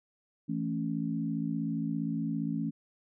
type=chord; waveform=sine; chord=A major; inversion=second; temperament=equal; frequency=164.81 / 220 / 277.2 Hz; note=E3 / A3 / C#4; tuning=0 / 0 / 0 cents; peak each=-34 dBFS; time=0.48-2.71 s; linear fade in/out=20 ms; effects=none